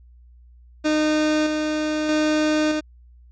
30% pulse tone with tremolo, 306.6 Hz, D#4, 25 cents flat, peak -15 dBFS, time 0.84-2.81 s, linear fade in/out 20 ms, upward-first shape square, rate 0.8 Hz, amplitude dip 35%, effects added 60 Hz sine -46 dBFS peak until 3.31 s + resampled to 16000 Hz

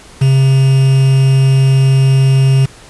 triangle tone with quantisation, 134 Hz, C3, 42 cents sharp, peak -4 dBFS, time 0.21-2.66 s, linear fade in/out 10 ms, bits 4, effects pink hiss -38 dBFS RMS until 2.89 s + resampled to 24000 Hz

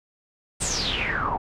pink noise with low-pass filter sweep, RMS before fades -26 dBFS, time 0.6-1.38 s, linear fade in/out 20 ms, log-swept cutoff 8800 to 810 Hz, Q 8.9, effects none

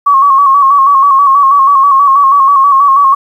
sine tone with vibrato, 1108.7 Hz, C#6, in tune, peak -3 dBFS, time 0.06-3.15 s, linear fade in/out 10 ms, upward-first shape square, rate 6.2 Hz, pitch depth 48 cents each way, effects 7-bit

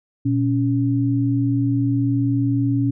sine tone pair together, 119.4 / 279.1 Hz, A#2 / C#4, +42 / +12 cents, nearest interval octave + minor third, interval 1470 cents, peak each -19 dBFS, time 0.25-2.91 s, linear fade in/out 10 ms, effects none

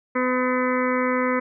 harmonic tone with a mistuned harmonic, 253 Hz, B3, 42 cents sharp, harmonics 1 / 2 / 4 / 5 / 6 / 7 / 8 / 9, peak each -24 / -24 / -28 / -29 / -34 / -34 / -30 / -36 dBFS, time 0.15-1.4 s, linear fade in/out 10 ms, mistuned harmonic 9, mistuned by -21 cents, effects none

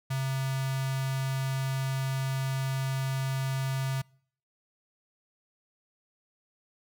square tone with notch filter, 133.5 Hz, C3, 35 cents sharp, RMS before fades -30 dBFS, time 0.1-4.02 s, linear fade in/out 10 ms, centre 370 Hz, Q 0.72, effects noise-tail reverb RT60 0.6 s tail -26 dB re dry

